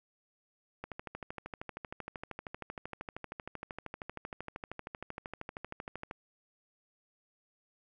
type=click train; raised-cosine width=0.5 ms; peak=-25 dBFS; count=69; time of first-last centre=0.84-6.111 s; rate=12.9 Hz; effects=none